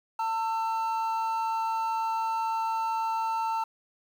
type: tone pair together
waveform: triangle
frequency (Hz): 899 / 1332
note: A5 / E6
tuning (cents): +37 / +18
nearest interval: perfect fifth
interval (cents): 681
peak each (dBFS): -25 / -33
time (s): 0.19-3.64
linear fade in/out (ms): 5
effects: 9-bit